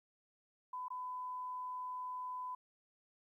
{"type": "tone with dropouts", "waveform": "sine", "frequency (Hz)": 1004, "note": "B5", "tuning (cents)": 28, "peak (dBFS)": -40, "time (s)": [0.73, 2.55], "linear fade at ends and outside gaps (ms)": 5, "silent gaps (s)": [0.883, 0.903], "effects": ["13-bit"]}